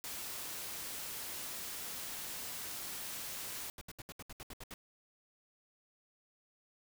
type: noise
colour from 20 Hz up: white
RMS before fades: -43 dBFS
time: 0.04-3.7 s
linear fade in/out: 0 ms
type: noise bursts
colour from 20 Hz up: pink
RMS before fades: -47 dBFS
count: 10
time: 3.78-4.74 s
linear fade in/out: 2 ms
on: 33 ms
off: 70 ms
effects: none

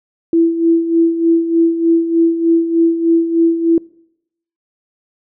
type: tone with tremolo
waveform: sine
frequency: 332.4 Hz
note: E4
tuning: 15 cents sharp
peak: -7 dBFS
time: 0.33-3.78 s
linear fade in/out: 2 ms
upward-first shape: sine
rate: 3.3 Hz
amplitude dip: 65%
effects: noise-tail reverb RT60 0.8 s tail -25 dB re dry

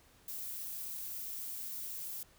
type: noise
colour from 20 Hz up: violet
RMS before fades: -42 dBFS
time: 0.28-2.23 s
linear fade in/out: 2 ms
effects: pink hiss -64 dBFS RMS until 2.38 s

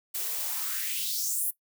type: noise with high-pass filter sweep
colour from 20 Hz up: blue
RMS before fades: -31 dBFS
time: 0.14-1.51 s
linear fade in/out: 10 ms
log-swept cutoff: 280 to 12000 Hz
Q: 3.1
effects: noise-tail reverb RT60 0.1 s tail -17 dB re dry

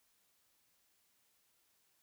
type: silence
effects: white hiss -75 dBFS RMS until 2.02 s

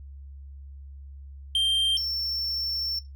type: tone pair in turn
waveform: triangle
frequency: 3165 / 5416 Hz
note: G7 / E8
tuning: +16 / +46 cents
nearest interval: major sixth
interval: 930 cents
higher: second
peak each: -18 / -25 dBFS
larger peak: first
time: 1.55-1.97 / 1.97-2.99 s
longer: second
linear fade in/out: 2 ms
effects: noise-tail reverb RT60 0.2 s tail -18 dB re dry + added 69 Hz sine -40 dBFS peak until 3.15 s

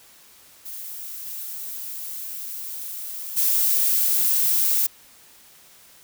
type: noise with level steps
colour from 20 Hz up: violet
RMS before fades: -35 / -33 / -20 dBFS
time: 0.65-4.87 s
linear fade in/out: 10 ms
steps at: 1.25 / 3.36 s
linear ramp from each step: 20 ms
effects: white hiss -51 dBFS RMS until 6.03 s

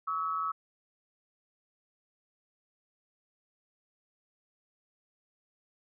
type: tone pair together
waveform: sine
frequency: 1129 / 1294.9 Hz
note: C#6 / E6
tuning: +31 / -31 cents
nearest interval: major second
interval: 238 cents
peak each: -35 / -31 dBFS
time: 0.07-0.52 s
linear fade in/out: 10 ms
effects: none

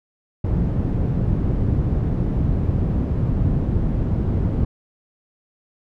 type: low-pass noise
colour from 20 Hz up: white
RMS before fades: -20 dBFS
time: 0.44-4.65 s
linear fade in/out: 5 ms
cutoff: 150 Hz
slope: 12 dB/octave
effects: none

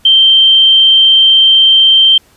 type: tone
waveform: sine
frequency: 3136 Hz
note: G7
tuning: in tune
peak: -3 dBFS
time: 0.05-2.18 s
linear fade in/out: 5 ms
effects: pink hiss -48 dBFS RMS until 2.36 s + resampled to 32000 Hz

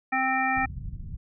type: harmonic tone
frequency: 262.1 Hz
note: C4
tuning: 3 cents sharp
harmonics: 1 / 3 / 5 / 7 / 9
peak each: -32 / -26 / -31 / -28 / -30 dBFS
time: 0.12-0.66 s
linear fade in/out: 10 ms
type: low-pass noise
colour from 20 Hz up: pink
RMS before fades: -36 dBFS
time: 0.56-1.17 s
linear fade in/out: 10 ms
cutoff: 160 Hz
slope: 24 dB/octave
effects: none

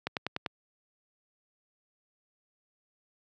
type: click train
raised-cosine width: 0.3 ms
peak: -15 dBFS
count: 5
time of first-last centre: 0.07-0.462 s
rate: 10.2 Hz
effects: high-pass 100 Hz 12 dB/octave

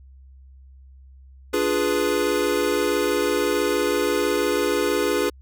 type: chord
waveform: square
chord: D diminished seventh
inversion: none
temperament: equal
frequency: 293.7 / 349.2 / 415.3 / 493.9 Hz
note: D4 / F4 / Ab4 / Cb5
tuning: 0 / 0 / 0 / 0 cents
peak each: -28 / -27 / -24 / -26 dBFS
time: 1.53-5.3 s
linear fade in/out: 10 ms
effects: added 66 Hz sine -44 dBFS peak until 5.41 s

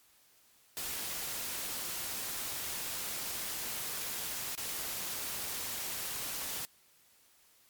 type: noise with dropouts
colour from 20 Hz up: white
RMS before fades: -38 dBFS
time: 0.77-6.65 s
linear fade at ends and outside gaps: 0 ms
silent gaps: 4.552-4.577 s
effects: white hiss -65 dBFS RMS until 7.69 s + MP3 96 kbps

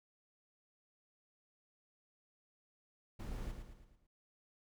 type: noise with echo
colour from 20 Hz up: brown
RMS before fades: -43 dBFS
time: 3.19-3.52 s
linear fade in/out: 10 ms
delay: 110 ms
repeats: 5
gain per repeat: -6 dB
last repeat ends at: 4.07 s
effects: none

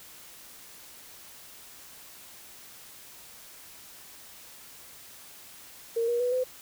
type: tone with pitch steps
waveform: sine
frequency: 461.7 / 476.9 / 492.6 / 508.7 Hz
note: A#4 / A#4 / B4 / C5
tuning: -17 / +39 / -5 / -49 cents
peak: -24 dBFS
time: 5.96-6.44 s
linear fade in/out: 10 ms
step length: 120 ms
effects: white hiss -49 dBFS RMS until 6.61 s

